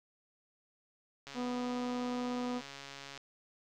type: click train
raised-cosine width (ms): 0.2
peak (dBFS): -29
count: 266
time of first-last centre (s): 1.27-3.176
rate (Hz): 139
type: harmonic tone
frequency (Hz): 246.9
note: B3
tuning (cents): 0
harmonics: 1 / 2 / 3 / 4 / 5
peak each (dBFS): -35 / -41 / -45 / -47 / -49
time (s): 1.34-2.62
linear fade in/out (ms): 50
effects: none